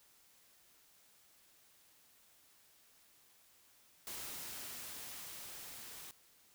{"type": "noise with level ramp", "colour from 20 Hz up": "white", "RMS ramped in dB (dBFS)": [-45, -51], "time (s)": [4.07, 6.11], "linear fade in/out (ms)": 0, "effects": ["white hiss -67 dBFS RMS until 6.54 s"]}